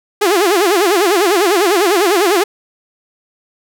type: tone with vibrato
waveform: sawtooth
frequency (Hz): 378.6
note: F#4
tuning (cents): +40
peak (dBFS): -6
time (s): 0.21-2.44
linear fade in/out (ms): 10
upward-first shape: sine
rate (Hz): 10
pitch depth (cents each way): 210
effects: none